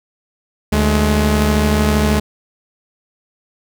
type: tone pair together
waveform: sawtooth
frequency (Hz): 74.88 / 211.8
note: D2 / G#3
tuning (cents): +34 / +34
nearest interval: octave + tritone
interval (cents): 1800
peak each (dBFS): -11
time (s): 0.72-2.2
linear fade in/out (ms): 10
effects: none